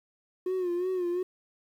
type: tone with vibrato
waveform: triangle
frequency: 360.8 Hz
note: F#4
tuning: 44 cents flat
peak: -24 dBFS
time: 0.46-1.23 s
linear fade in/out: 5 ms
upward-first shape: sine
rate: 2.8 Hz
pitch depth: 67 cents each way
effects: tanh soft clip ceiling -22 dBFS + 10-bit